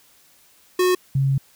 square / sine tone pair in turn, 364.6 / 136.14 Hz, F#4 / C#3, -25 / -31 cents, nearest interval octave + perfect fourth, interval 1706 cents, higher first, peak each -16 dBFS, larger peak neither, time 0.79-0.95 / 1.15-1.38 s, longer second, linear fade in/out 5 ms, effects white hiss -55 dBFS RMS until 1.55 s

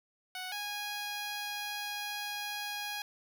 10% pulse tone pair in turn, 740 / 825.2 Hz, F#5 / G#5, 0 / -11 cents, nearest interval major second, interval 189 cents, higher second, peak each -30 / -28 dBFS, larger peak second, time 0.35-0.52 / 0.52-3.02 s, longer second, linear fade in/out 2 ms, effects none

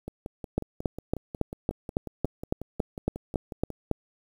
two click trains, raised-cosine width 2 ms, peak -22 / -11 dBFS, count 21 / 13, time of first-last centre 0.08-3.703 / 0.58-3.913 s, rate 5.52 / 3.6 Hz, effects 8-bit

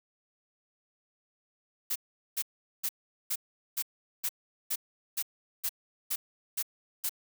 blue noise bursts, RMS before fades -31 dBFS, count 12, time 1.9-7.094 s, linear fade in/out 10 ms, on 57 ms, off 410 ms, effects none

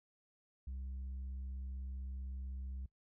sine tone, 65.41 Hz, C2, in tune, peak -38 dBFS, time 0.67-2.86 s, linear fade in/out 5 ms, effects noise-tail reverb RT60 0.1 s tail -22 dB re dry + tanh soft clip ceiling -40 dBFS

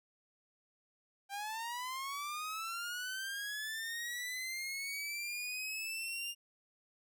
sawtooth linear sweep, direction up, 784 to 2820 Hz, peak -35 dBFS, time 1.29-6.35 s, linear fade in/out 50 ms, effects none

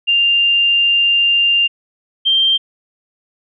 sine tone pair in turn, 2794 / 3160 Hz, F7 / G7, 0 / +13 cents, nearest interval major second, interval 213 cents, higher second, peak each -10 dBFS, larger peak neither, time 0.07-1.68 / 2.25-2.58 s, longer first, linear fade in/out 20 ms, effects none

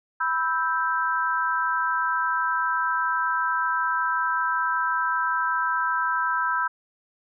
sine chord, E minor, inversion second, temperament equal with one note detuned, 987.8 / 1313.2 / 1568 Hz, B5 / E6 / G6, 0 / -7 / 0 cents, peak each -26 dBFS, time 0.2-6.68 s, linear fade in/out 10 ms, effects none

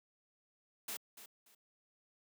white noise with echo, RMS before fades -42 dBFS, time 0.88-0.97 s, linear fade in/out 5 ms, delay 290 ms, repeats 2, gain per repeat -12 dB, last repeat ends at 1.55 s, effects high-pass 150 Hz 12 dB/octave

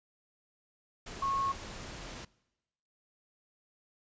sine tone in noise, 1094 Hz, C#6, 23 cents flat, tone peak -29 dBFS, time 1.22-1.52 s, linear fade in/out 5 ms, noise pink, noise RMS -44 dBFS, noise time 1.06-2.25 s, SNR +12 dB, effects noise-tail reverb RT60 1.0 s tail -23 dB re dry + resampled to 16000 Hz

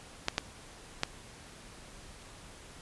clicks, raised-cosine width 0.2 ms, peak -10 dBFS, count 3, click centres 0.284 / 0.381 / 1.034 s, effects pink hiss -51 dBFS RMS until 2.81 s + resampled to 24000 Hz

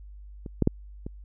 clicks, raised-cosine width 3 ms, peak -24 / -9 / -7 / -22 dBFS, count 4, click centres 0.462 / 0.623 / 0.674 / 1.065 s, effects added 50 Hz sine -42 dBFS peak until 1.24 s

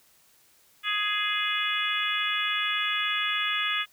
harmonic tone with a mistuned harmonic, 416.6 Hz, G#4, 5 cents sharp, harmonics 3 / 4 / 5 / 6 / 7 / 8, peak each -32 / -32 / -32 / -32 / -32 / -32 dBFS, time 0.83-3.86 s, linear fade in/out 50 ms, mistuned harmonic 8, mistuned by +40 cents, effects white hiss -61 dBFS RMS until 3.92 s

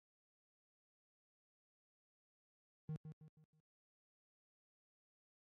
triangle tone with echo, 155.56 Hz, D#3, in tune, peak -39 dBFS, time 2.89-2.96 s, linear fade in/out 0 ms, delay 160 ms, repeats 4, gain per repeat -8 dB, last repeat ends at 3.6 s, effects high-pass 60 Hz 12 dB/octave + AAC 32 kbps

